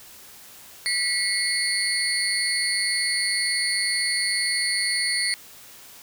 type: tone cluster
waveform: sine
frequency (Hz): 1958 / 2160 / 4287 / 4551 / 9540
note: B6 / C#7 / C8 / C#8 / D9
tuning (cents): -15 / -45 / +41 / +45 / +26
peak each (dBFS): -28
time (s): 0.86-5.34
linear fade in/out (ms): 0
effects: white hiss -46 dBFS RMS until 6.02 s